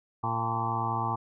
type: harmonic tone with a mistuned harmonic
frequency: 114.6 Hz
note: A#2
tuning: 29 cents flat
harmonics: 1 / 2 / 3 / 4 / 6 / 7 / 8 / 9 / 10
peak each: -33 / -40 / -41 / -45 / -42 / -34 / -33 / -35 / -34 dBFS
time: 0.23-1.16 s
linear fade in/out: 10 ms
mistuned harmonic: 8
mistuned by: -47 cents
effects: none